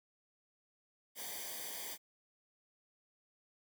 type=noise with comb filter; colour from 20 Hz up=white; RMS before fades=-44 dBFS; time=1.15-1.98 s; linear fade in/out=50 ms; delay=0.74 ms; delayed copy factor=-0.9; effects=none